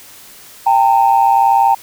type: tone pair together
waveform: sine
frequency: 791.1 / 912 Hz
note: G5 / A#5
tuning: +16 / -38 cents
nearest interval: major second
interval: 246 cents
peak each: -10 dBFS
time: 0.66-1.75 s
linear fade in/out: 10 ms
effects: tanh soft clip ceiling -1 dBFS + white hiss -39 dBFS RMS until 1.82 s